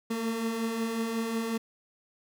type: beating tone pair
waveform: 30% pulse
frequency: 222.3 / 227.8 Hz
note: A3 / A#3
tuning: +18 / -40 cents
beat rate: 5.5 Hz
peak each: -35 / -27 dBFS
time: 0.1-1.58 s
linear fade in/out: 10 ms
effects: none